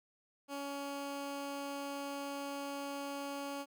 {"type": "tone", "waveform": "15% pulse", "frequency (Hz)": 280.8, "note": "C#4", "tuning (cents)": 22, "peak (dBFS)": -33, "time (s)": [0.48, 3.66], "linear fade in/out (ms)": 50, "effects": []}